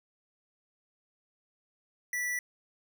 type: tone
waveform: square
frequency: 1962 Hz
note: B6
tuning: 12 cents flat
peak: -31 dBFS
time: 2.13-2.39 s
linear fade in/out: 2 ms
effects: none